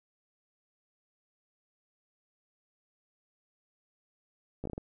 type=slowing click train; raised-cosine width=2 ms; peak=-24 dBFS; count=6; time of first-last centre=4.64-4.779 s; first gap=14 ms; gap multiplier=1.35; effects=none